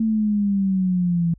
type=exponential sweep; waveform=sine; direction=down; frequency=224.4 to 166.1 Hz; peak=-17 dBFS; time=0-1.34 s; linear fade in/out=5 ms; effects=added 50 Hz sine -46 dBFS peak until 1.38 s